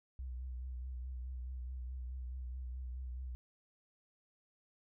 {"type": "tone with vibrato", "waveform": "sine", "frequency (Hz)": 63, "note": "B1", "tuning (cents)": 35, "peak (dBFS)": -40, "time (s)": [0.19, 3.35], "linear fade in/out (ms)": 0, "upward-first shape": "triangle", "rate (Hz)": 4.7, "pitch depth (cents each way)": 57, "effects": []}